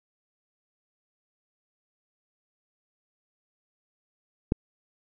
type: click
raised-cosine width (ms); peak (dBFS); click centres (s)
3; -9; 4.521
effects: none